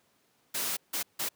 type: noise bursts at uneven times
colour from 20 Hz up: white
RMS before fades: -32 dBFS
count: 3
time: 0.54-0.77 / 0.93-1.03 / 1.19-1.29 s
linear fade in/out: 10 ms
effects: pink hiss -69 dBFS RMS until 1.35 s + high-pass 150 Hz 12 dB/octave